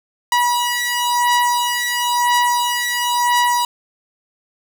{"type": "beating tone pair", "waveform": "sawtooth", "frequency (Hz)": [969, 969.98], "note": ["B5", "B5"], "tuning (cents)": [-33, -31], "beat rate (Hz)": 0.98, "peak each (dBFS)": [-14, -15], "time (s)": [0.32, 3.65], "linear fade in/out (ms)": 2, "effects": []}